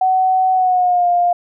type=tone with pitch glide; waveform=sine; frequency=750 to 703.8 Hz; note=F#5 to F5; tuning=+23 to +13 cents; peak=-11 dBFS; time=0.01-1.33 s; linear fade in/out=5 ms; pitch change=-110 cents; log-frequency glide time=0.52-1.08 s; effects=none